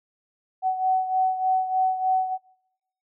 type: beating tone pair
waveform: sine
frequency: 750 / 753.3 Hz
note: F#5 / F#5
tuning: +23 / +31 cents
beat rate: 3.3 Hz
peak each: -21 / -27 dBFS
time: 0.62-2.38 s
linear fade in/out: 50 ms
effects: noise-tail reverb RT60 0.8 s tail -23 dB re dry